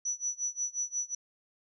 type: tone with tremolo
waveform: sine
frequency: 5920 Hz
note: F#8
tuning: in tune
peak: -28 dBFS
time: 0.05-1.15 s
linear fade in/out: 5 ms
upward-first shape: sine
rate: 5.6 Hz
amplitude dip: 95%
effects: none